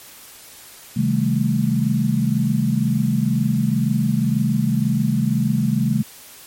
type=chord; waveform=sine; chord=A half-diminished seventh; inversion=first; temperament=just; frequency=132 / 158.4 / 198 / 220 Hz; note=C3 / Eb3 / G3 / A3; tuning=+16 / +31 / +18 / 0 cents; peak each=-21 / -23 / -22 / -20 dBFS; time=0.96-6.03 s; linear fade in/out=10 ms; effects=white hiss -42 dBFS RMS until 6.46 s + MP3 64 kbps

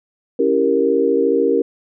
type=chord; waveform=sine; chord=C# diminished seventh; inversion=none; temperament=equal; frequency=277.2 / 329.6 / 392 / 466.2 Hz; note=C#4 / E4 / G4 / Bb4; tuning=0 / 0 / 0 / 0 cents; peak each=-20 / -22 / -18 / -16 dBFS; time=0.39-1.62 s; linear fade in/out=5 ms; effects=none

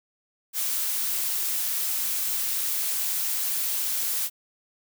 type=noise; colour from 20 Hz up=blue; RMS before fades=-27 dBFS; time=0.53-4.3 s; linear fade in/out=50 ms; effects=none

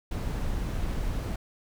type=noise; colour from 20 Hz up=brown; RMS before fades=-30 dBFS; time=0.11-1.36 s; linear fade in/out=5 ms; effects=none

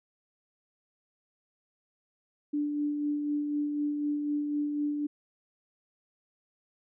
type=tone with tremolo; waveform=sine; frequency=293.7 Hz; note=D4; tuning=in tune; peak=-26 dBFS; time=2.53-5.07 s; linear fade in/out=10 ms; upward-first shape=sine; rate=4 Hz; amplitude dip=35%; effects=none

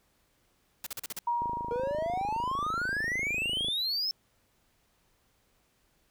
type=noise bursts; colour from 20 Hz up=white; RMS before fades=-37 dBFS; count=6; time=0.84-1.19 s; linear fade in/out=2 ms; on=25 ms; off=40 ms
type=tone with exponential decay; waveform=sine; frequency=950 Hz; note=A#5; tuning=33 cents sharp; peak=-25 dBFS; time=1.27-3.07 s; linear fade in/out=5 ms; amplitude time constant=390 ms
type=click train; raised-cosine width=2 ms; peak=-27 dBFS; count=61; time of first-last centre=1.42-3.684 s; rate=26.5 Hz
type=exponential sweep; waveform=triangle; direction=up; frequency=466.2 to 5350 Hz; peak=-27 dBFS; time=1.71-4.11 s; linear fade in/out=0 ms
effects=pink hiss -70 dBFS RMS until 6.1 s

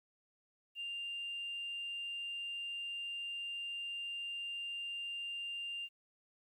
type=tone; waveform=sine; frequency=2794 Hz; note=F7; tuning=in tune; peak=-38 dBFS; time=0.75-5.89 s; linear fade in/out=50 ms; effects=tanh soft clip ceiling -35 dBFS + 12-bit

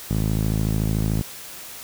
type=tone with band-pass filter; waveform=sawtooth; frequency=53.6 Hz; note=A1; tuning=45 cents flat; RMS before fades=-22 dBFS; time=0.1-1.22 s; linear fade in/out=10 ms; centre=160 Hz; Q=1.2; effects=white hiss -38 dBFS RMS until 1.83 s

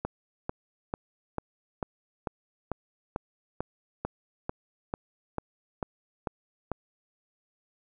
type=click train; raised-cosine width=1 ms; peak=-16 dBFS; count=16; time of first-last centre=0.05-6.717 s; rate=2.25 Hz; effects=none

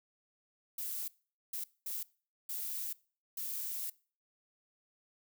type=noise bursts at uneven times; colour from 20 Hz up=violet; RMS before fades=-39 dBFS; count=5; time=0.78-1.08 / 1.53-1.64 / 1.86-2.03 / 2.49-2.93 / 3.37-3.9 s; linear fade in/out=5 ms; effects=noise-tail reverb RT60 0.4 s tail -22 dB re dry

